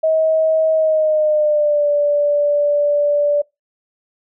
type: tone with pitch glide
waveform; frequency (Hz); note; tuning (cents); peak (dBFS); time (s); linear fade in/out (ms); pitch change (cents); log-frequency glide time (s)
sine; 636 to 583.2; D#5 to D5; +38 to -12; -12; 0.03-3.42; 10; -150; 0.73-1.89
effects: noise-tail reverb RT60 0.2 s tail -24 dB re dry